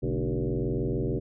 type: tone with frequency modulation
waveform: sine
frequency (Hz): 119.5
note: A#2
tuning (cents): +43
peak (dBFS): -25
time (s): 0.02-1.2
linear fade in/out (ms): 20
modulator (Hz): 86.6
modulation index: 4.1
effects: none